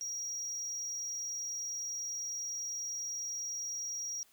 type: tone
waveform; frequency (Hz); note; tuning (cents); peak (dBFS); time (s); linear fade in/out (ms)
triangle; 5690; F8; +31; -35; 0.01-4.23; 0
effects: white hiss -66 dBFS RMS until 4.32 s